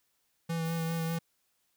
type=tone with vibrato; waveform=square; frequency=164.81 Hz; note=E3; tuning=in tune; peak=-31 dBFS; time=0.49-1.19 s; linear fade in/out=10 ms; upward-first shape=sine; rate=5 Hz; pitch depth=18 cents each way
type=noise; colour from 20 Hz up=violet; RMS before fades=-48 dBFS; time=0.65-1.17 s; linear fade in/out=5 ms
effects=white hiss -75 dBFS RMS until 1.76 s